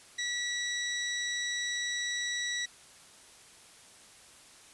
20% pulse tone, 1942 Hz, B6, 30 cents flat, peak -26 dBFS, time 0.18-2.66 s, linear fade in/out 10 ms, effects white hiss -55 dBFS RMS until 4.73 s + resampled to 24000 Hz

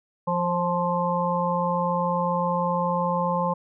harmonic tone with a mistuned harmonic, 174.8 Hz, F3, 2 cents sharp, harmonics 1 / 3 / 5 / 6, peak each -27 / -27 / -27 / -27 dBFS, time 0.27-3.54 s, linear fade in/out 10 ms, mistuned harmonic 3, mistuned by +18 cents, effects none

